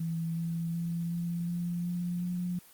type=tone with pitch steps; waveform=sine; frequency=164.81 / 166.92 / 169.05 / 171.21 / 173.4 / 175.62 / 177.87 Hz; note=E3 / E3 / E3 / F3 / F3 / F3 / F3; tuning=0 / +22 / +44 / -34 / -12 / +10 / +32 cents; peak=-30 dBFS; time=0-2.59 s; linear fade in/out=5 ms; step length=370 ms; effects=white hiss -56 dBFS RMS until 2.73 s + Opus 24 kbps